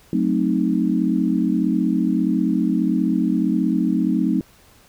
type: chord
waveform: sine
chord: F# diminished seventh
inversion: none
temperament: equal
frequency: 185 / 220 / 261.6 / 311.1 Hz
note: F#3 / A3 / C4 / Eb4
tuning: 0 / 0 / 0 / 0 cents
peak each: -22 dBFS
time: 0.13-4.41 s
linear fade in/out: 2 ms
effects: pink hiss -52 dBFS RMS until 4.88 s